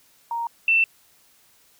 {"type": "tone pair in turn", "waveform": "sine", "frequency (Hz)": [932.3, 2678], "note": ["A#5", "E7"], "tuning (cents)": [0, 27], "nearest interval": "octave + tritone", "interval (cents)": 1827, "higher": "second", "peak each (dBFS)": [-24, -15], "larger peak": "second", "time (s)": [[0.31, 0.47], [0.68, 0.84]], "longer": "neither", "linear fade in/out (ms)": 2, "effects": ["white hiss -58 dBFS RMS until 1.79 s"]}